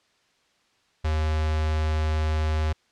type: tone with notch filter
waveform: square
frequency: 77.78 Hz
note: D#2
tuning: in tune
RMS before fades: -24 dBFS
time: 1.04-2.73 s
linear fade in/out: 10 ms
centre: 270 Hz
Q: 1.3
effects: white hiss -65 dBFS RMS until 2.91 s + low-pass 5000 Hz 12 dB/octave